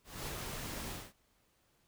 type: noise with ADSR envelope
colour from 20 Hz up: pink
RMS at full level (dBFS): -40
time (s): 0.04-1.13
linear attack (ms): 230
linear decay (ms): 44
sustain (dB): -2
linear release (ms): 220
effects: pink hiss -73 dBFS RMS until 1.87 s